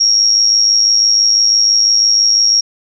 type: tone with amplitude modulation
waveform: sine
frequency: 5588 Hz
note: F8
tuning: in tune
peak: -5 dBFS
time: 0-2.61 s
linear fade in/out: 10 ms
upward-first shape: sine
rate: 106 Hz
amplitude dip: 60%
effects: none